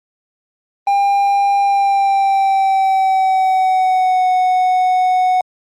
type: tone with pitch glide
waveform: triangle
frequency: 800 to 737.9 Hz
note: G5 to F#5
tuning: +35 to -5 cents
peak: -9 dBFS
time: 0.87-5.41 s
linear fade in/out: 2 ms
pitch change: -140 cents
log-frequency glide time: 1.6-4.28 s
effects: Opus 32 kbps